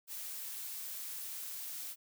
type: noise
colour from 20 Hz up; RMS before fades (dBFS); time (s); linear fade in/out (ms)
blue; -43; 0.07-1.96; 50
effects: none